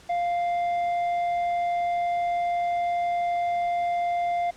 sine tone with tanh clipping, 698 Hz, F5, 1 cent flat, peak -24 dBFS, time 0.09-4.51 s, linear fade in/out 10 ms, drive 6 dB, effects pink hiss -51 dBFS RMS until 4.56 s + low-pass 8000 Hz 12 dB/octave

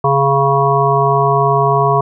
harmonic tone, 138.59 Hz, C#3, in tune, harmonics 1 / 3 / 5 / 7 / 8, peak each -16 / -16 / -16 / -16 / -16 dBFS, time 0.04-2.01 s, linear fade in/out 5 ms, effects none

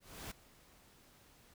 pink noise with ADSR envelope, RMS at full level -45 dBFS, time 0-1.54 s, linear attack 310 ms, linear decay 9 ms, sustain -19 dB, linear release 5 ms, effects none

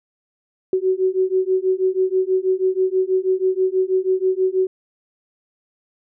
sine beating tone pair, 371.9 / 378.1 Hz, F#4 / F#4, +9 / +38 cents, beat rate 6.2 Hz, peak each -19 / -19 dBFS, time 0.73-4.67 s, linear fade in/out 2 ms, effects none

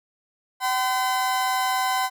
35% pulse tone pair together, 764.1 / 1020 Hz, G5 / C6, -44 / -44 cents, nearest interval perfect fourth, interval 500 cents, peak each -22 / -23 dBFS, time 0.6-2.1 s, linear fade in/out 50 ms, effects none

